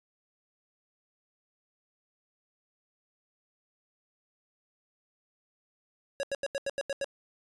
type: tone bursts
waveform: square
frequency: 554.4 Hz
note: C#5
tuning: in tune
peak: -30 dBFS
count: 8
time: 6.2-7.044 s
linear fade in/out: 0 ms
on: 32 ms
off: 84 ms
effects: resampled to 22050 Hz